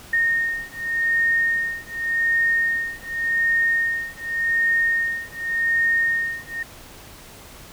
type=beating tone pair; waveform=sine; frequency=1843 / 1843.87 Hz; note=A#6 / A#6; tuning=-20 / -19 cents; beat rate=0.87 Hz; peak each=-22 dBFS; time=0.13-6.63 s; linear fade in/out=5 ms; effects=pink hiss -43 dBFS RMS until 7.72 s